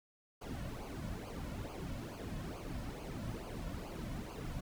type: noise with flanger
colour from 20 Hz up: brown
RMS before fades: -43 dBFS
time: 0.41-4.61 s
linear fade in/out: 10 ms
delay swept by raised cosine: 0.53 to 2.53 ms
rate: 2.3 Hz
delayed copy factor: -0.75
effects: none